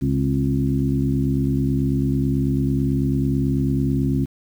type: harmonic tone with a mistuned harmonic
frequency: 69.1 Hz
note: C#2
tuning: 5 cents flat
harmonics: 1 / 2 / 3 / 4 / 5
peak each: -26 / -21 / -26 / -22 / -30 dBFS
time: 0.01-4.26 s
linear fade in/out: 20 ms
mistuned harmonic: 4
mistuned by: -57 cents
effects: 8-bit